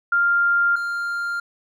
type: tone pair in turn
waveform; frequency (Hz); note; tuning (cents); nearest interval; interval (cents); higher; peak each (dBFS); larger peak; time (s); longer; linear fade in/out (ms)
sine / triangle; 1396.9 / 1396.9; F6 / F6; 0 / 0; unison; 0; neither; -15 / -21; first; 0.12-0.76 / 0.76-1.4; neither; 5
effects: none